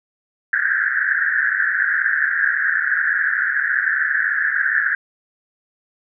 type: band-pass noise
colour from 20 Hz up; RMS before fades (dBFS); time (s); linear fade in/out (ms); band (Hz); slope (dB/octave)
pink; -19; 0.53-4.95; 2; 1500 to 1800; 96
effects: none